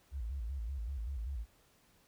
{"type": "tone with vibrato", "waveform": "sine", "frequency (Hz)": 61.74, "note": "B1", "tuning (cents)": 0, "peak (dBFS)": -36, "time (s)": [0.11, 1.46], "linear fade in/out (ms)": 50, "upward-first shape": "square", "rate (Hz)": 5.2, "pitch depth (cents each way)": 190, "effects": ["pink hiss -68 dBFS RMS until 2.07 s"]}